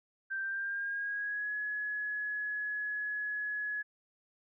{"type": "tone with pitch glide", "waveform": "sine", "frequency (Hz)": [1568, 1690.3], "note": ["G6", "G#6"], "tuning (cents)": [0, 30], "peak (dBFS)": -33, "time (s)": [0.3, 3.83], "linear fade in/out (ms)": 20, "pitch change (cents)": 130, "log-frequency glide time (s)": [0.41, 1.55], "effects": []}